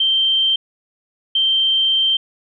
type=tone pair in turn; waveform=sine; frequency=3136 / 3136 Hz; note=G7 / G7; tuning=0 / 0 cents; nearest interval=unison; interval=0 cents; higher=neither; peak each=-13 dBFS; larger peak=neither; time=0-0.56 / 1.35-2.17 s; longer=second; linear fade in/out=5 ms; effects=none